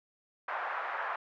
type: band-pass noise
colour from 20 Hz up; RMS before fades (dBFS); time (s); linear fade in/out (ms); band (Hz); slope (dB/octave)
white; -36; 0.48-1.16; 5; 650 to 1600; 24
effects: none